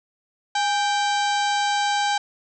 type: harmonic tone with a mistuned harmonic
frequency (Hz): 782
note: G5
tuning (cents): -4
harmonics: 1 / 2 / 3 / 4 / 5 / 6 / 7 / 8 / 9 / 10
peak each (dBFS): -21 / -27 / -34 / -31 / -32 / -35 / -39 / -37 / -42 / -40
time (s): 0.55-2.18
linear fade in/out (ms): 5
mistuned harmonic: 1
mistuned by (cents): +85
effects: none